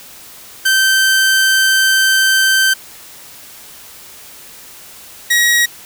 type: tone pair in turn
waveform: sawtooth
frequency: 1552 / 1901.8 Hz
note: G6 / A#6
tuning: -18 / +34 cents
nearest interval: major third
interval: 352 cents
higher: second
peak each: -6 dBFS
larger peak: neither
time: 0.65-2.74 / 5.3-5.66 s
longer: first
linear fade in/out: 10 ms
effects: white hiss -37 dBFS RMS until 5.85 s